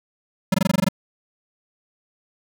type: tone bursts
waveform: square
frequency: 190 Hz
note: F#3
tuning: 46 cents sharp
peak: -15 dBFS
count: 9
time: 0.52-0.887 s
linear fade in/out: 5 ms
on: 23 ms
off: 20 ms
effects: none